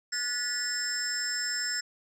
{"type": "tone cluster", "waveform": "sine", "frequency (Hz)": [1457, 1730, 1948, 5280, 7480], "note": ["F#6", "A6", "B6", "E8", "A#8"], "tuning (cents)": [-27, -30, -24, 2, 5], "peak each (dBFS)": [-37, -35, -39, -31, -34], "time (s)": [0.12, 1.81], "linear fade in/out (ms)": 10, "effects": ["tanh soft clip ceiling -22 dBFS"]}